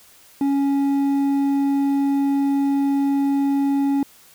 sine tone with hard clipping, 278.2 Hz, C#4, 6 cents sharp, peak -18 dBFS, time 0.41-4.03 s, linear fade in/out 2 ms, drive 5 dB, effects white hiss -50 dBFS RMS until 4.34 s

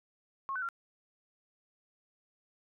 sine tone with pitch steps, 1086 / 1509 / 1380 Hz, C#6 / F#6 / F6, -36 / +34 / -21 cents, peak -33 dBFS, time 0.49-0.688 s, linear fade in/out 0 ms, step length 66 ms, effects none

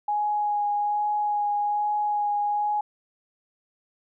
sine tone with vibrato, 830.6 Hz, G#5, in tune, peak -22 dBFS, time 0.08-2.81 s, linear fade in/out 5 ms, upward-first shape sine, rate 1.2 Hz, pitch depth 12 cents each way, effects none

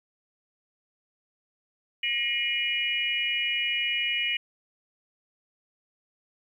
sine tone cluster, 1889 / 2155 / 2424 / 2916 Hz, A#6 / C#7 / D#7 / F#7, +22 / -49 / -46 / -26 cents, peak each -35 / -33 / -29 / -28 dBFS, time 2.03-4.37 s, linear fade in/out 5 ms, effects 10-bit

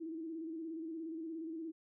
sine tone with vibrato, 324.2 Hz, E4, 29 cents flat, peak -40 dBFS, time 0-1.72 s, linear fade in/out 20 ms, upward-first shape square, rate 17 Hz, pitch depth 46 cents each way, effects none

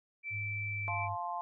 sine tone, 2329 Hz, D7, 15 cents flat, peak -36 dBFS, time 0.23-1.09 s, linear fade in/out 50 ms
sine tone with pitch glide, 102.5 to 100.04 Hz, G#2 to G2, -22 to +36 cents, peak -38 dBFS, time 0.3-1.17 s, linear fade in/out 50 ms, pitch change -42 cents, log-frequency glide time 0.68-0.9 s
sine chord, F major, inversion none, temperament just, 698.5 / 873.1 / 1047.7 Hz, F5 / A5 / C6, 0 / -14 / +2 cents, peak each -39 dBFS, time 0.88-1.41 s, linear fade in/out 0 ms
effects none

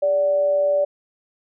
sine tone with amplitude modulation, 580 Hz, D5, 22 cents flat, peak -14 dBFS, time 0.02-0.85 s, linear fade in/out 10 ms, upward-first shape sine, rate 172 Hz, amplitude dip 35%, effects none

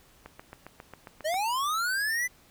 click train, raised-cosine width 0.5 ms, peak -27 dBFS, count 9, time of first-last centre 0.26-1.343 s, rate 7.39 Hz
square linear sweep, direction up, 587.3 to 2020 Hz, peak -27 dBFS, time 1.24-2.28 s, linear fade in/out 20 ms
effects pink hiss -59 dBFS RMS until 2.5 s

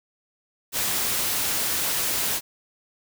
white noise, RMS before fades -25 dBFS, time 0.72-2.41 s, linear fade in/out 50 ms, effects none

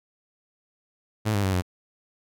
sawtooth tone with pitch steps, 108.2 / 100.9 / 95.6 / 90.5 Hz, A2 / G#2 / G2 / F#2, -29 / -49 / -43 / -38 cents, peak -18 dBFS, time 1.25-1.622 s, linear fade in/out 20 ms, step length 93 ms, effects none

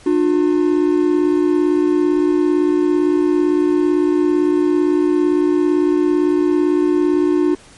triangle tone pair together, 300.2 / 358 Hz, D4 / F4, +38 / +43 cents, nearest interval minor third, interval 305 cents, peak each -13 dBFS, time 0.06-7.55 s, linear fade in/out 5 ms, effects pink hiss -44 dBFS RMS until 7.77 s + MP3 48 kbps

